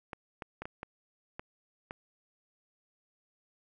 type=clicks; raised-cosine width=0.5 ms; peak=-24 dBFS; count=7; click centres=0.132 / 0.422 / 0.62 / 0.655 / 0.831 / 1.395 / 1.909 s; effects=none